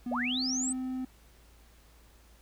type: tone with pitch glide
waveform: triangle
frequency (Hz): 244.1 to 257.6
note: B3 to C4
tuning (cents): -20 to -27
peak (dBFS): -30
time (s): 0.06-1.05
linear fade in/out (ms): 5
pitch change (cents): +93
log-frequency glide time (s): 0.21-0.4
type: linear sweep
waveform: sine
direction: up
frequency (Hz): 453.2 to 8372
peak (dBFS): -30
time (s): 0.11-0.73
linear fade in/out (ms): 10
effects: added 56 Hz sine -57 dBFS peak until 2.41 s + pink hiss -62 dBFS RMS until 2.41 s